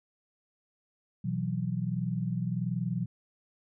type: chord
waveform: sine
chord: B suspended fourth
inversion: none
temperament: equal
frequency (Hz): 123.47 / 164.81 / 185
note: B2 / E3 / F#3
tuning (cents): 0 / 0 / 0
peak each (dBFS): -33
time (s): 1.24-3.06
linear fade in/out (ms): 10
effects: none